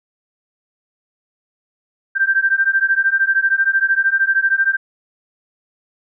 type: beating tone pair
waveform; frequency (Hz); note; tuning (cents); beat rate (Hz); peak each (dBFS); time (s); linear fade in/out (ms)
sine; 1568 / 1581; G6 / G6; 0 / +14; 13; -16; 2.15-4.77; 20
effects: none